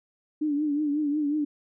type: tone with vibrato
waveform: sine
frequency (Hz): 295.7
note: D4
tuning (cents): +12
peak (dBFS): -23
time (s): 0.41-1.45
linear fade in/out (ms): 10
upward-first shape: triangle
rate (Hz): 5.5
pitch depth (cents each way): 82
effects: none